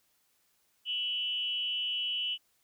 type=tone with frequency modulation; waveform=sine; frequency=2960 Hz; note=F#7; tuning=in tune; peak=-30 dBFS; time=0.85-2.38 s; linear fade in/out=50 ms; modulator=262 Hz; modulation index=0.53; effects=white hiss -72 dBFS RMS until 2.63 s